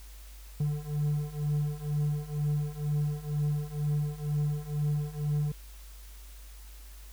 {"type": "beating tone pair", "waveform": "triangle", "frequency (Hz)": [146.83, 148.93], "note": ["D3", "D3"], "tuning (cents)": [0, 25], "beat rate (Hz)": 2.1, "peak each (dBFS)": [-30, -28], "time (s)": [0.6, 5.52], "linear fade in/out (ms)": 5, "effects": ["added 50 Hz sine -45 dBFS peak until 7.12 s", "white hiss -55 dBFS RMS until 7.12 s"]}